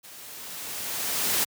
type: noise with level ramp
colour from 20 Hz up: white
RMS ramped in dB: -46 to -23 dBFS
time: 0.03-1.45 s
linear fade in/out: 20 ms
effects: high-pass 100 Hz 12 dB/octave